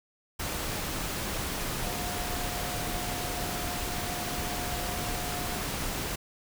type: tone in noise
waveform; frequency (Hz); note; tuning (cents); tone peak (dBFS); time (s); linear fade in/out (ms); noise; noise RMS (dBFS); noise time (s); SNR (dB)
sine; 714; F5; +38; -39; 1.83-5.59; 10; pink; -33; 0.39-6.16; -9
effects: none